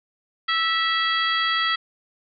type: harmonic tone with a mistuned harmonic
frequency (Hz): 659.3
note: E5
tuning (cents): 0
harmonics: 2 / 3 / 4 / 5 / 6 / 7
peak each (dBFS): -24 / -24 / -35 / -25 / -36 / -33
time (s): 0.48-1.76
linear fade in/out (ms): 10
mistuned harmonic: 3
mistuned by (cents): -27
effects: none